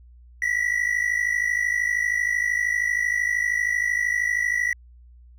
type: tone pair together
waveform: triangle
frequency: 1922.6 / 1975.5 Hz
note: B6 / B6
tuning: -47 / 0 cents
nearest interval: unison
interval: 47 cents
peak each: -22 dBFS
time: 0.42-4.73 s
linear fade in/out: 2 ms
effects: added 60 Hz sine -46 dBFS peak until 5.38 s